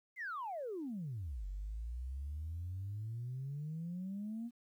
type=exponential two-way sweep; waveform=sine; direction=down then up; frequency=2160 to 46.25 to 241.1 Hz; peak=-38 dBFS; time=0.16-4.51 s; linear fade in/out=50 ms; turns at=1.46 s; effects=tanh soft clip ceiling -35 dBFS + 12-bit